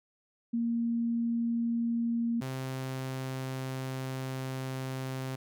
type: tone pair in turn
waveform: sine / sawtooth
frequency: 233.1 / 131.39 Hz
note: A#3 / C3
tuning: 0 / +8 cents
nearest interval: minor seventh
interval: 992 cents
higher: first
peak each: -27 / -30 dBFS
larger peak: first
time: 0.53-2.41 / 2.41-5.36 s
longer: second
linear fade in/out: 10 ms
effects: none